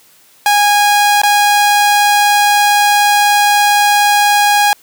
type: tone with dropouts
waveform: sawtooth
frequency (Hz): 823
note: G#5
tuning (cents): -16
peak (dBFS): -4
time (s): 0.46-4.73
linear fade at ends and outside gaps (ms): 1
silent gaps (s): 1.217-1.234
effects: white hiss -47 dBFS RMS until 4.82 s + high-pass 100 Hz 12 dB/octave